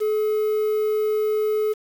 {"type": "tone with quantisation", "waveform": "triangle", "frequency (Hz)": 427.6, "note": "A4", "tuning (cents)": -49, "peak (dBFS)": -17, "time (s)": [0, 1.74], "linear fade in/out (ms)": 20, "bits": 7, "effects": []}